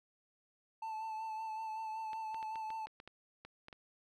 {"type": "tone with vibrato", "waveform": "triangle", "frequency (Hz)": 880, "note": "A5", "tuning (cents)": 0, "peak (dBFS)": -37, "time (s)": [0.82, 2.86], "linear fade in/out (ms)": 5, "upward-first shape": "sine", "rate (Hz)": 5.3, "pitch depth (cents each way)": 25}
{"type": "clicks", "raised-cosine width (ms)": 0.3, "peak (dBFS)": -34, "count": 11, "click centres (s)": [2.132, 2.345, 2.428, 2.557, 2.704, 2.87, 3.001, 3.076, 3.45, 3.684, 3.728]}
{"effects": []}